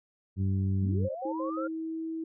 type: harmonic tone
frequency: 96.2 Hz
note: G2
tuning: 32 cents flat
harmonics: 1 / 2 / 3 / 4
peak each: -26 / -32 / -42 / -47 dBFS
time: 0.36-1.09 s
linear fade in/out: 50 ms
type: linear sweep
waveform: sine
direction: up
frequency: 155.9 to 1424 Hz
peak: -36 dBFS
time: 0.81-1.68 s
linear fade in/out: 20 ms
type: tone bursts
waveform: sine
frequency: 530 Hz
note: C5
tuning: 22 cents sharp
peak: -33 dBFS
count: 4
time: 1.04-1.678 s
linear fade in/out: 10 ms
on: 110 ms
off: 66 ms
type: tone with pitch glide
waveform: sine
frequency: 321.1 to 323.9 Hz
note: E4 to E4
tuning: -45 to -30 cents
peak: -32 dBFS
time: 1.25-2.24 s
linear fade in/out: 5 ms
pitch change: +15 cents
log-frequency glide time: 1.6-2.06 s
effects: none